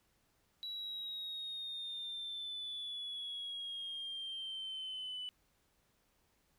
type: exponential sweep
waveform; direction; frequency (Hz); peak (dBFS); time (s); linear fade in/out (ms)
sine; down; 3918 to 2983; -39; 0.63-5.29; 0
effects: tanh soft clip ceiling -37 dBFS + pink hiss -75 dBFS RMS until 6.58 s

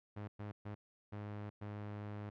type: tone bursts at uneven times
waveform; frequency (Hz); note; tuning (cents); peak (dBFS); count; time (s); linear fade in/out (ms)
sawtooth; 103.83; G#2; 0; -39; 5; 0.16-0.28 / 0.39-0.52 / 0.65-0.75 / 1.12-1.5 / 1.61-2.3; 10
effects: low-pass 2000 Hz 12 dB/octave

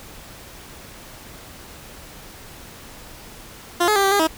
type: tone with pitch steps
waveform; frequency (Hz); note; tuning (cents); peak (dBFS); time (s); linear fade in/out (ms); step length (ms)
15% pulse; 348.4 / 424.3 / 395.5 / 390 / 405 / 319.8; F4 / G#4 / G4 / G4 / G#4 / D#4; -4 / +37 / +15 / -9 / -43 / +48; -9; 3.8-4.274; 10; 79
effects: pink hiss -41 dBFS RMS until 4.37 s

